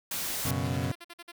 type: noise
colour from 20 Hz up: white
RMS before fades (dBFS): -33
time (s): 0.11-0.51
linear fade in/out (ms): 5
type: chord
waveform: 30% pulse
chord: F# suspended fourth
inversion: none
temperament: equal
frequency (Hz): 92.5 / 123.47 / 138.59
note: F#2 / B2 / C#3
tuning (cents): 0 / 0 / 0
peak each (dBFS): -30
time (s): 0.45-0.92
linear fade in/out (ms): 5
type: tone bursts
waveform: 5% pulse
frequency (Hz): 343.5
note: F4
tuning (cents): -29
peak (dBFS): -31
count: 8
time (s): 0.64-1.319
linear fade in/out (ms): 10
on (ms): 42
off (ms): 49
effects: none